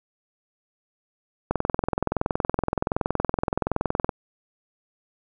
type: click train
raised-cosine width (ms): 1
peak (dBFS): -8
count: 56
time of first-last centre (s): 1.51-4.092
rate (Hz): 21.3
effects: none